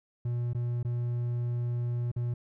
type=tone with dropouts; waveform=triangle; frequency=120.4 Hz; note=B2; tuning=44 cents flat; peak=-26 dBFS; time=0.25-2.34 s; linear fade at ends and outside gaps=5 ms; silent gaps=0.533-0.547 / 0.83-0.848 / 2.116-2.162 s; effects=none